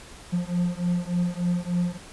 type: beating tone pair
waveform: triangle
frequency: 174.61 / 178.01 Hz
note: F3 / F3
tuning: 0 / +33 cents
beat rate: 3.4 Hz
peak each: -24 dBFS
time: 0.32-1.98 s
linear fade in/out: 20 ms
effects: pink hiss -45 dBFS RMS until 2.12 s + resampled to 24000 Hz